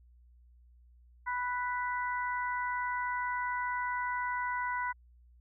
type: harmonic tone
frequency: 493.9 Hz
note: B4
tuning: in tune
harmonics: 2 / 3 / 4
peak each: -33 / -37 / -39 dBFS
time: 1.26-4.93 s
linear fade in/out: 20 ms
effects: added 60 Hz sine -57 dBFS peak until 5.4 s